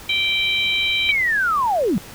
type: harmonic tone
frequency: 781 Hz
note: G5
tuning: 7 cents flat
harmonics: 3 / 4 / 5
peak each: -20 / -22 / -24 dBFS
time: 0.09-1.12 s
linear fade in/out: 5 ms
type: linear sweep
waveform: sine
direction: down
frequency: 2349 to 158 Hz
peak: -16 dBFS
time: 1.09-1.98 s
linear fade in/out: 0 ms
effects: pink hiss -39 dBFS RMS until 2.14 s